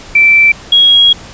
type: tone pair in turn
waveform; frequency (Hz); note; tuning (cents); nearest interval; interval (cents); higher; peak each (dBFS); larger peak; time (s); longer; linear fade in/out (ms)
sine; 2334 / 3301; D7 / G#7; -11 / -11; tritone; 600; second; -3; neither; 0.15-0.52 / 0.72-1.13; second; 5
effects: pink hiss -32 dBFS RMS until 1.33 s + resampled to 16000 Hz